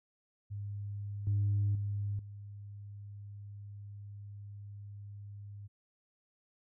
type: tone with level steps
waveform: sine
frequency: 101.7 Hz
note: G#2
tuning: 36 cents flat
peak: -37 / -26 / -32 / -44 dBFS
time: 0.5-5.68 s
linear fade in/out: 20 ms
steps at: 1.27 / 1.75 / 2.19 s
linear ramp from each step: 2 ms
effects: tanh soft clip ceiling -24 dBFS